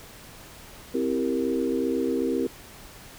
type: chord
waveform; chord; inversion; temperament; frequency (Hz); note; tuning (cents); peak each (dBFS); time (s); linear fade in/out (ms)
sine; C dominant seventh; none; equal; 261.6 / 329.6 / 392 / 466.2; C4 / E4 / G4 / Bb4; 0 / 0 / 0 / 0; -27 / -29 / -29 / -29; 0.94-2.47; 5
effects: pink hiss -46 dBFS RMS until 3.18 s